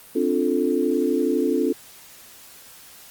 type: chord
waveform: sine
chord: D minor seventh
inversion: third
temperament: equal with one note detuned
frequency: 261.6 / 293.7 / 351 / 440 Hz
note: C4 / D4 / F4 / A4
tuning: 0 / 0 / +9 / 0 cents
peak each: -24 dBFS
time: 0.15-1.73 s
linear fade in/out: 10 ms
effects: white hiss -46 dBFS RMS until 3.1 s + Opus 32 kbps